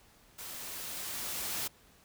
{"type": "noise with level ramp", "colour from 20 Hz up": "white", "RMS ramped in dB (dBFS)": [-44, -35], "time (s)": [0.38, 1.68], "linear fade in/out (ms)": 10, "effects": ["pink hiss -62 dBFS RMS until 2.04 s"]}